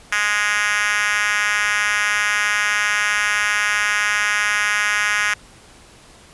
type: tone with high-pass filter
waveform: 5% pulse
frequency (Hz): 207.7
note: G#3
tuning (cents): 0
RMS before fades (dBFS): -19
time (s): 0.12-5.34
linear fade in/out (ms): 5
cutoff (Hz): 1600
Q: 2.1
effects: pink hiss -46 dBFS RMS until 6.33 s + resampled to 24000 Hz